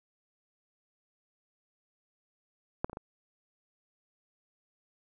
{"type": "clicks", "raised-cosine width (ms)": 1, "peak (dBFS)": [-14, -28, -27, -25], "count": 4, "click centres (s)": [2.845, 2.897, 2.931, 2.971], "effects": []}